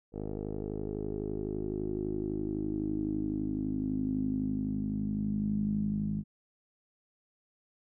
10% pulse tone with low-pass filter sweep, 51.91 Hz, G#1, in tune, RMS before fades -33 dBFS, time 0.12-6.24 s, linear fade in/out 50 ms, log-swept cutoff 490 to 190 Hz, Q 7.2, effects none

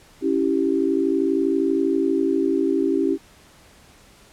sine chord, C# diminished, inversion none, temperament equal with one note detuned, 277.2 / 329.6 / 390 Hz, C#4 / E4 / G4, 0 / 0 / -9 cents, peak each -22 dBFS, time 0.21-3.18 s, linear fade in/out 50 ms, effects pink hiss -51 dBFS RMS until 4.32 s + low-pass 11000 Hz 12 dB/octave

